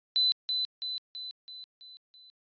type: tone with echo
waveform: sine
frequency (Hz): 4015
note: B7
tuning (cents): +28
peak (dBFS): -22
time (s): 0.16-0.32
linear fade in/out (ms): 0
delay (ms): 330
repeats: 6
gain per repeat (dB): -5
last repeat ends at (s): 2.3
effects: resampled to 11025 Hz